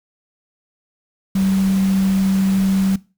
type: tone in noise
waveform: sine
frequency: 192.3 Hz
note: G3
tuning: 33 cents flat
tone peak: -14 dBFS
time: 1.35-2.96 s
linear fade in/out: 5 ms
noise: pink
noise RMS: -32 dBFS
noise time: 1.35-2.96 s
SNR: +15 dB
effects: noise-tail reverb RT60 0.3 s tail -20 dB re dry